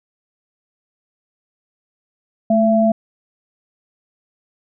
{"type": "tone pair together", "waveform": "sine", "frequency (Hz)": [218.3, 671], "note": ["A3", "E5"], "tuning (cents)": [-13, 31], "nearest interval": "octave + perfect fifth", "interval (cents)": 1944, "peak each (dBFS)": -14, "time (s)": [2.5, 2.92], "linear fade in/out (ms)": 5, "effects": []}